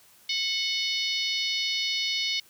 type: harmonic tone with a mistuned harmonic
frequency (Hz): 732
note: F#5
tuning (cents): -19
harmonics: 3 / 4 / 5 / 6 / 7 / 8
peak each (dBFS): -32 / -32 / -31 / -32 / -34 / -42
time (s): 0.29-2.4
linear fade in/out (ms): 5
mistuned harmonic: 4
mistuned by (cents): +31
effects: white hiss -57 dBFS RMS until 2.49 s